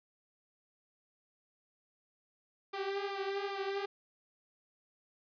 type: tone with flanger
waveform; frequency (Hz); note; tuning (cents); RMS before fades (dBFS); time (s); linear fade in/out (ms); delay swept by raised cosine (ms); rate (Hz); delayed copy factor
sawtooth; 395.2; G4; +14; -37; 2.73-3.86; 10; 0.83 to 5.63; 2.5; +0.7
effects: resampled to 11025 Hz